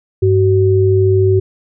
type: tone pair together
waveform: sine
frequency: 99.93 / 377.3 Hz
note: G2 / F#4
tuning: +34 / +34 cents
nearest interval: octave + major seventh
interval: 2300 cents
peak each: -11 dBFS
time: 0.22-1.4 s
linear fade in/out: 10 ms
effects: none